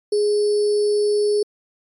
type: tone with sample-and-hold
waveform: sine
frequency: 415.3 Hz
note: G#4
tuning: in tune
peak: -15 dBFS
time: 0.12-1.43 s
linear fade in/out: 5 ms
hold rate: 4900 Hz
effects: MP3 48 kbps